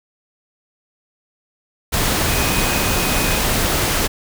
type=tone in noise; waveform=sine; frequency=2502 Hz; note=D#7; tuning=9 cents sharp; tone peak=-27 dBFS; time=2.29-3.39 s; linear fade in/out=20 ms; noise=pink; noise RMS=-18 dBFS; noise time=1.92-4.08 s; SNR=-12 dB; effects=none